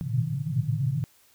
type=band-pass noise; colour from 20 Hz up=pink; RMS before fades=-27 dBFS; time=0.01-1.04 s; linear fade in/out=0 ms; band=110 to 160 Hz; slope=96 dB/octave; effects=white hiss -60 dBFS RMS until 1.34 s